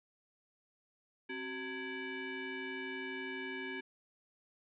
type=tone with frequency modulation; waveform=sine; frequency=1022 Hz; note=C6; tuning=41 cents flat; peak=-38 dBFS; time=1.29-3.81 s; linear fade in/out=10 ms; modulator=644 Hz; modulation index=2.5; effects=MP3 64 kbps